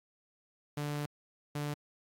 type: tone bursts at uneven times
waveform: sawtooth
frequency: 146.83 Hz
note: D3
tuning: in tune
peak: -30 dBFS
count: 2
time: 0.77-1.06 / 1.55-1.74 s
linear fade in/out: 5 ms
effects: AAC 48 kbps